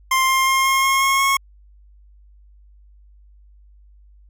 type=tone with pitch steps; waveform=25% pulse; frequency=1052 / 1058.7 / 1065.5 / 1072.2 / 1079.1 / 1086 / 1092.9 Hz; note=C6 / C6 / C6 / C6 / C#6 / C#6 / C#6; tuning=+9 / +20 / +31 / +42 / -47 / -36 / -25 cents; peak=-11 dBFS; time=0.11-1.37 s; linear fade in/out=5 ms; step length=180 ms; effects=added 50 Hz sine -46 dBFS peak until 4.29 s